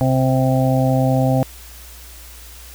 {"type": "harmonic tone", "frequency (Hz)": 130.81, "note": "C3", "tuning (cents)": 0, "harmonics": [1, 2, 4, 5, 6], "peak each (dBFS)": [-16, -19, -22, -23, -24], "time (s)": [0.01, 1.43], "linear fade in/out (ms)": 0, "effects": ["added 60 Hz sine -39 dBFS peak until 2.74 s", "white hiss -41 dBFS RMS until 2.74 s"]}